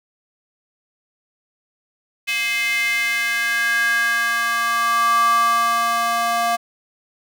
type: tone with high-pass filter sweep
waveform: square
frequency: 233.1 Hz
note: A#3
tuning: in tune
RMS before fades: -19 dBFS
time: 2.27-6.57 s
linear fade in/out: 20 ms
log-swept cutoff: 2400 to 840 Hz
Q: 5.6
effects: none